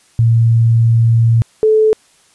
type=tone pair in turn; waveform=sine; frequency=115.1 / 434.6 Hz; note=A#2 / A4; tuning=-22 / -21 cents; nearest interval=octave + major seventh; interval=2301 cents; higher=second; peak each=-7 dBFS; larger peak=neither; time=0.19-1.42 / 1.63-1.93 s; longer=first; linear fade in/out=0 ms; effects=white hiss -51 dBFS RMS until 2.34 s + resampled to 24000 Hz